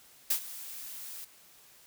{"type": "noise with ADSR envelope", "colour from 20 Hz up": "blue", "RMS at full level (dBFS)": -26, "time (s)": [0.3, 1.25], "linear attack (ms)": 7, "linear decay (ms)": 87, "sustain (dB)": -17, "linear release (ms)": 10, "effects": ["white hiss -58 dBFS RMS until 1.86 s"]}